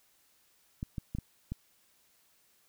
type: clicks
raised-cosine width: 5 ms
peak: -23 dBFS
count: 5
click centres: 0.829 / 0.982 / 1.15 / 1.186 / 1.52 s
effects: white hiss -68 dBFS RMS until 2.68 s